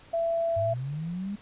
sine tone, 668 Hz, E5, 23 cents sharp, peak -24 dBFS, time 0.13-0.74 s, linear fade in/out 10 ms
sine linear sweep, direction up, 94.2 to 207.7 Hz, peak -30 dBFS, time 0.56-1.36 s, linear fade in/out 10 ms
effects pink hiss -53 dBFS RMS until 1.41 s + resampled to 8000 Hz

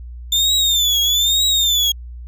35% pulse tone with vibrato, 3566 Hz, A7, 22 cents sharp, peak -12 dBFS, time 0.32-1.92 s, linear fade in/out 5 ms, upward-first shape triangle, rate 1.1 Hz, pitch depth 140 cents each way, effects added 60 Hz sine -30 dBFS peak until 2.27 s

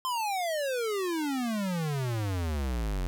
square exponential sweep, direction down, 1053 to 43 Hz, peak -29 dBFS, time 0.05-3.07 s, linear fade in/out 0 ms, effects none

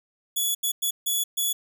5% pulse tone bursts at uneven times, 3405 Hz, G#7, 42 cents sharp, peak -15 dBFS, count 5, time 0.36-0.55 / 0.63-0.72 / 0.82-0.91 / 1.06-1.24 / 1.37-1.53 s, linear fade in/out 10 ms, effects none

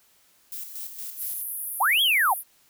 violet noise with tremolo, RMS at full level -35 dBFS, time 0.52-1.42 s, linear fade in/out 2 ms, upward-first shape square, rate 4.3 Hz, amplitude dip 50%
pink band-pass noise, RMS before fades -33 dBFS, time 1.16-2.44 s, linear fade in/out 50 ms, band 10000 to 15000 Hz, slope 96 dB/octave
sine linear two-way sweep, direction up then down, 670 to 3403 to 670 Hz, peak -18 dBFS, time 1.8-2.34 s, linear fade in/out 10 ms, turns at 2.02 s
effects white hiss -61 dBFS RMS until 2.69 s

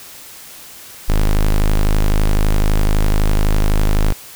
square tone, 25.96 Hz, G#0, in tune, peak -11 dBFS, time 1.08-4.13 s, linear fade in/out 10 ms, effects white hiss -37 dBFS RMS until 4.35 s

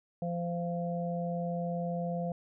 harmonic tone, 172.5 Hz, F3, 21 cents flat, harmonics 1 / 3 / 4, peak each -33 / -37 / -38 dBFS, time 0.22-2.32 s, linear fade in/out 2 ms, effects none

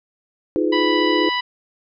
sine chord, F half-diminished seventh, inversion third, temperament just, 314.3 / 349.2 / 419.1 / 502.9 Hz, Eb4 / F4 / Ab4 / Cb5, +18 / 0 / +16 / +31 cents, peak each -20 / -21 / -23 / -25 dBFS, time 0.56-1.29 s, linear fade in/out 0 ms
harmonic tone, 987.8 Hz, B5, in tune, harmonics 1 / 2 / 3 / 4 / 5, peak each -23 / -24 / -25 / -31 / -34 dBFS, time 0.72-1.41 s, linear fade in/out 10 ms
effects none

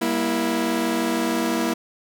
sawtooth chord, E diminished, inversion first, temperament just, 197.78 / 237.3 / 329.6 Hz, G3 / Bb3 / E4, +16 / +31 / 0 cents, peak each -26 / -20 / -20 dBFS, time 0.01-1.74 s, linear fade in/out 10 ms, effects none

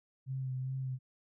sine tone with vibrato, 130.81 Hz, C3, in tune, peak -34 dBFS, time 0.26-0.99 s, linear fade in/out 50 ms, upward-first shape sine, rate 2.5 Hz, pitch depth 26 cents each way, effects none

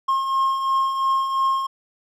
triangle beating tone pair, 1070 / 1072.9 Hz, C6 / C6, +38 / +43 cents, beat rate 2.9 Hz, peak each -26 / -17 dBFS, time 0.08-1.67 s, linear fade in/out 10 ms, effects none

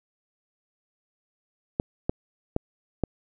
clicks, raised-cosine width 2 ms, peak -10 dBFS, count 4, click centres 1.799 / 2.095 / 2.564 / 3.037 s, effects none

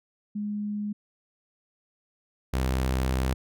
sine / sawtooth tone pair in turn, 207.7 / 64.71 Hz, G#3 / C2, 0 / -19 cents, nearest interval octave + minor sixth, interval 2019 cents, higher first, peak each -28 / -20 dBFS, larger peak second, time 0.35-0.93 / 2.53-3.34 s, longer second, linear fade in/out 10 ms, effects none

